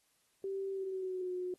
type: tone with pitch glide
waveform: sine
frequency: 388.9 to 362.9 Hz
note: G4 to F#4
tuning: -14 to -34 cents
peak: -35 dBFS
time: 0.44-1.54 s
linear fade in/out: 2 ms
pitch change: -120 cents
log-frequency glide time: 0.71-1.32 s
effects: white hiss -74 dBFS RMS until 1.58 s + AAC 32 kbps